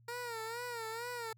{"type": "tone with vibrato", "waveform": "15% pulse", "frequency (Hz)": 466.2, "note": "A#4", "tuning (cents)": 0, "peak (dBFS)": -33, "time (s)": [0.08, 1.33], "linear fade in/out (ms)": 5, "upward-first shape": "sine", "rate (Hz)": 2.2, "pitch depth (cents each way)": 93, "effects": ["added 117 Hz sine -61 dBFS peak until 1.37 s"]}